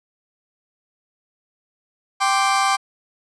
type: chord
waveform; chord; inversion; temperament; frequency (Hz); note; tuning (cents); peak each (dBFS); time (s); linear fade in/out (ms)
35% pulse; G suspended fourth; none; equal; 784 / 1046.5 / 1174.7; G5 / C6 / D6; 0 / 0 / 0; -18 / -22 / -18; 2.2-2.77; 20
effects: resampled to 22050 Hz